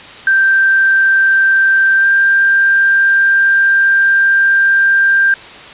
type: tone with pitch glide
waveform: sine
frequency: 1568 to 1586.2 Hz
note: G6 to G6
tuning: 0 to +20 cents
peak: -7 dBFS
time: 0.27-5.34 s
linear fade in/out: 2 ms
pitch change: +20 cents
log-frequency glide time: 1.97-2.07 s
effects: white hiss -33 dBFS RMS until 5.73 s + resampled to 8000 Hz